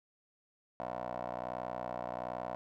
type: tone with band-pass filter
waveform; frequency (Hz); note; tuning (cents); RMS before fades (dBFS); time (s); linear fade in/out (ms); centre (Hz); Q
15% pulse; 61.3; B1; -12; -40; 0.8-2.55; 0; 760; 4.4
effects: none